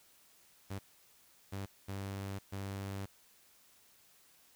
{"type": "tone bursts at uneven times", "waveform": "sawtooth", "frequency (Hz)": 98.2, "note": "G2", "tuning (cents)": 4, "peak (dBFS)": -35, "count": 4, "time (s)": [[0.7, 0.79], [1.52, 1.66], [1.88, 2.39], [2.52, 3.06]], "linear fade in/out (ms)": 10, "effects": ["white hiss -65 dBFS RMS until 4.55 s"]}